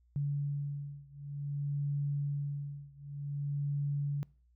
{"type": "beating tone pair", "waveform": "sine", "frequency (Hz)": [142.8, 143.34], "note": ["D3", "D3"], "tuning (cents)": [-48, -42], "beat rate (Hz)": 0.54, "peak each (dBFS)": [-35, -36], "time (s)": [0.16, 4.23], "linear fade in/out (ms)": 0, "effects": ["noise-tail reverb RT60 0.5 s tail -26 dB re dry", "added 60 Hz sine -64 dBFS peak until 4.55 s"]}